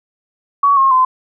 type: tone with pitch steps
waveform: sine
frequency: 1126 / 1076.4 / 1029 Hz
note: C#6 / C6 / C6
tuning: +27 / +49 / -29 cents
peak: -8 dBFS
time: 0.63-1.05 s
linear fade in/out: 5 ms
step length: 140 ms
effects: none